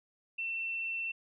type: tone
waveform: sine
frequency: 2692 Hz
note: E7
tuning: 36 cents sharp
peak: -33 dBFS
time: 0.38-1.12 s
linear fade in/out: 10 ms
effects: none